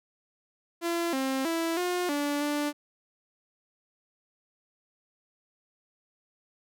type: tone with pitch steps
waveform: sawtooth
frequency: 339.8 / 266 / 330.6 / 357.5 / 289.4 / 293.3 Hz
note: F4 / C4 / E4 / F4 / D4 / D4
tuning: -47 / +29 / +5 / +41 / -25 / -2 cents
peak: -23 dBFS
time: 0.81-2.73 s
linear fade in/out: 50 ms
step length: 320 ms
effects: none